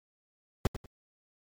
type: noise with echo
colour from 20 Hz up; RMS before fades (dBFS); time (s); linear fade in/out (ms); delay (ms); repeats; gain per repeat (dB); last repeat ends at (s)
brown; -24; 0.65-0.67; 2; 95; 2; -12; 0.86
effects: MP3 96 kbps

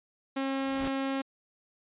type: tone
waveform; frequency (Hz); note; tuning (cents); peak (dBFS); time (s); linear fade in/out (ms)
sawtooth; 270.1; C#4; -45; -25; 0.36-1.22; 10
type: noise with exponential growth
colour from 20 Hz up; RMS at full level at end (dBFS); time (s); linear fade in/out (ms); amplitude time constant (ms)
pink; -35; 0.5-0.88; 2; 81
effects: resampled to 8000 Hz

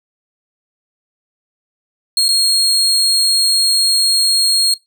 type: tone with dropouts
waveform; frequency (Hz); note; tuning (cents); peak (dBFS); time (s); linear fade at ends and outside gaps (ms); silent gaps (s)
35% pulse; 4263; C8; +32; -9; 2.17-4.74; 2; 2.283-2.288
effects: noise-tail reverb RT60 0.2 s tail -23 dB re dry

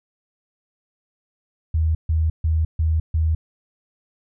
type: tone bursts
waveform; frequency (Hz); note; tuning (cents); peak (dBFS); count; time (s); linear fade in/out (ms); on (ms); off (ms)
sine; 79.7; D#2; +42; -16; 5; 1.74-3.35; 5; 210; 140
effects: none

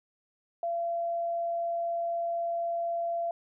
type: tone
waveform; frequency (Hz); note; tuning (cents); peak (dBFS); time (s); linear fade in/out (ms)
sine; 681; F5; -44; -28; 0.63-3.31; 2
effects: none

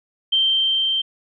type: tone with level ramp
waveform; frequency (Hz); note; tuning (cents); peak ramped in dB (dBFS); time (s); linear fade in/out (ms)
sine; 3136; G7; 0; -14 to -18; 0.32-1.02; 10
effects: none

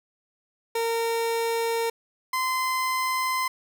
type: tone pair in turn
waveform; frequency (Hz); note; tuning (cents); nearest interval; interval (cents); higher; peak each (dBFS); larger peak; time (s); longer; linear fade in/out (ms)
30% pulse; 459.8 / 1032.2; A#4 / C6; -24 / -24; octave + major second; 1400; second; -21; neither; 0.75-1.9 / 2.33-3.48; neither; 5
effects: none

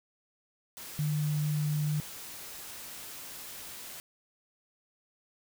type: tone in noise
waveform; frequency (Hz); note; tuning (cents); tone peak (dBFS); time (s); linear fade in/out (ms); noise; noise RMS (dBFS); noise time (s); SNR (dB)
sine; 150.4; D3; +42; -27; 0.99-2; 0; white; -44; 0.77-4; +14
effects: none

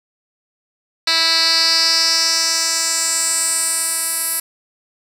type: tone with band-pass filter sweep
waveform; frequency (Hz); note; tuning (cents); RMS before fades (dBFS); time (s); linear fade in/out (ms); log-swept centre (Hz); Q
10% pulse; 327.7; E4; -10; -17; 1.07-4.4; 5; 3900 to 11000; 3.6
effects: none

